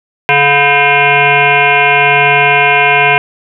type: tone with frequency modulation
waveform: sine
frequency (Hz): 1568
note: G6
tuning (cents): 0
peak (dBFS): -5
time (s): 0.29-3.18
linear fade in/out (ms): 0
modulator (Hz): 285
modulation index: 4
effects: none